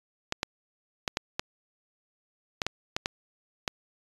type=clicks; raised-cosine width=0.2 ms; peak=-10 dBFS; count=10; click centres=0.324 / 0.431 / 1.078 / 1.171 / 1.395 / 2.618 / 2.666 / 2.965 / 3.059 / 3.678 s; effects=resampled to 24000 Hz